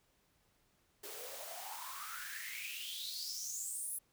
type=noise with high-pass filter sweep; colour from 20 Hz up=white; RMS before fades=-44 dBFS; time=1.03-3.99 s; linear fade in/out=10 ms; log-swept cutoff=390 to 11000 Hz; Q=8.3; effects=pink hiss -74 dBFS RMS until 4.12 s